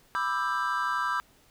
triangle chord, E minor seventh, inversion second, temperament just, 988.9 / 1186.7 / 1318.5 / 1582.2 Hz, B5 / D6 / E6 / G6, +2 / +18 / 0 / +16 cents, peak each -30 dBFS, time 0.15-1.2 s, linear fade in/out 0 ms, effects pink hiss -61 dBFS RMS until 1.5 s

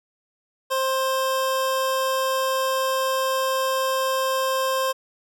square tone pair together, 527 / 1054 Hz, C5 / C6, +12 / +12 cents, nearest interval octave, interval 1200 cents, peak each -24 / -25 dBFS, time 0.7-4.93 s, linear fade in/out 20 ms, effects none

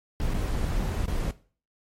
brown noise with dropouts, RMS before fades -27 dBFS, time 0.2-1.31 s, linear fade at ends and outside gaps 1 ms, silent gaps 0.337-0.342 / 1.058-1.079 s, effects noise-tail reverb RT60 0.4 s tail -17 dB re dry + MP3 64 kbps

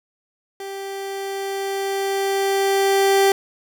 30% pulse tone with level ramp, 392 Hz, G4, in tune, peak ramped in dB -27 to -10 dBFS, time 0.6-3.32 s, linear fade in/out 2 ms, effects none

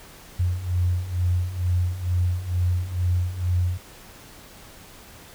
sine beating tone pair, 87.8 / 90 Hz, F2 / F#2, +10 / -47 cents, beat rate 2.2 Hz, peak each -26 / -22 dBFS, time 0.39-3.78 s, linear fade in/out 10 ms, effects pink hiss -46 dBFS RMS until 5.34 s

